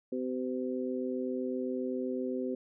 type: harmonic tone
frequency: 127.7 Hz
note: C3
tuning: 42 cents flat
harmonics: 2 / 3 / 4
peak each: -34 / -36 / -38 dBFS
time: 0.12-2.55 s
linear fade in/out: 5 ms
effects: none